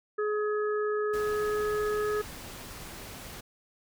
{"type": "harmonic tone", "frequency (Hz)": 421.6, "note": "G#4", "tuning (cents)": 26, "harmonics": [1, 3, 4], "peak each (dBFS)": [-27, -35, -39], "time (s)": [0.18, 2.22], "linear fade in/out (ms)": 10}
{"type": "noise", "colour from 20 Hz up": "pink", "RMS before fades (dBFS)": -43, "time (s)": [1.13, 3.41], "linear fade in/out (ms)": 10}
{"effects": []}